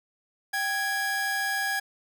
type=tone pair together; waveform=45% pulse; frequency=784 / 1661.2 Hz; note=G5 / G#6; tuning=0 / 0 cents; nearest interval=octave + minor second; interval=1300 cents; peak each=-32 / -27 dBFS; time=0.53-1.8 s; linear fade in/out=10 ms; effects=none